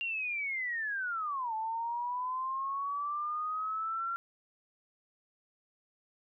sine linear two-way sweep, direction down then up, 2794 to 870 to 1376 Hz, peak -32 dBFS, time 0.01-4.16 s, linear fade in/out 0 ms, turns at 1.54 s, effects none

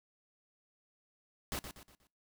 pink noise with echo, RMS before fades -38 dBFS, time 1.52-1.59 s, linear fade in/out 0 ms, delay 120 ms, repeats 4, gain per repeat -8 dB, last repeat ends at 2.07 s, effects noise-tail reverb RT60 0.3 s tail -22 dB re dry

